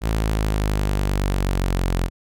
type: linear sweep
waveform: sawtooth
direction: down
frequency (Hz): 55 to 43.76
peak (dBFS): -15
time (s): 0.01-2.1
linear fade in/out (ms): 50
effects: none